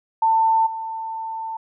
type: tone with level steps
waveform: sine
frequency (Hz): 894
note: A5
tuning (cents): +27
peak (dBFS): -14 / -26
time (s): 0.22-1.57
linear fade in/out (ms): 5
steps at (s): 0.66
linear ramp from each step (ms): 10
effects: none